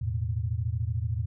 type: chord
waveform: sine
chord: E suspended fourth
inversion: none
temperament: equal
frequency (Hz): 82.41 / 110 / 123.47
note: E2 / A2 / B2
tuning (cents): 0 / 0 / 0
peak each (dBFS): -31 / -29 / -34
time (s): 0.01-1.26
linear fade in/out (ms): 10
effects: none